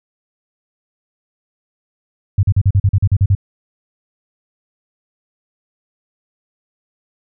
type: tone bursts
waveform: sine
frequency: 98 Hz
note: G2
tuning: in tune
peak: -8 dBFS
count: 11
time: 2.38-3.351 s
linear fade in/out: 5 ms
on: 51 ms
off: 41 ms
effects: none